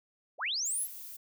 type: linear sweep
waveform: sine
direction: up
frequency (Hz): 381.7 to 11940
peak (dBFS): -30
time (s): 0.38-0.88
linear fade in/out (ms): 50
type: noise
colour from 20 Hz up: violet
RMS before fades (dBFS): -45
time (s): 0.65-1.17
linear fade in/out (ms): 10
effects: none